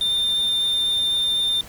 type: tone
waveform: triangle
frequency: 3604 Hz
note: A7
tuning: 41 cents sharp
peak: -17 dBFS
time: 0.01-1.61 s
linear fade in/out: 2 ms
effects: pink hiss -42 dBFS RMS until 1.68 s